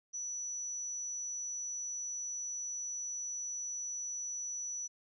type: tone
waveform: sine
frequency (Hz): 5920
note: F#8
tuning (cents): 0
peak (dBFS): -37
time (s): 0.13-4.88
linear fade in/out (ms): 20
effects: none